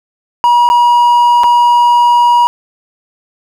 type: tone with dropouts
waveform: triangle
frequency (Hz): 960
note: B5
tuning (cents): -49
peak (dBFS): -3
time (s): 0.44-2.47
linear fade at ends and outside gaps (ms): 0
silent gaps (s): 0.69-0.7 / 1.435-1.441
effects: 7-bit